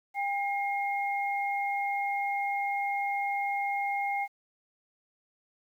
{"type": "tone pair together", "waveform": "sine", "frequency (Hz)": [800.8, 2138], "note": ["G5", "C7"], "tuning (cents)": [37, 37], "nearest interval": "octave + perfect fourth", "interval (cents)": 1700, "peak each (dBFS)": [-29, -33], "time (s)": [0.14, 4.28], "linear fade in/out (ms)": 50, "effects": ["10-bit"]}